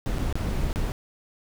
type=noise with dropouts; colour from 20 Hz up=brown; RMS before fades=-26 dBFS; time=0.06-0.92 s; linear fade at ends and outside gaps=0 ms; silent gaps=0.184-0.19 / 0.326-0.355 / 0.729-0.759 s; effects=none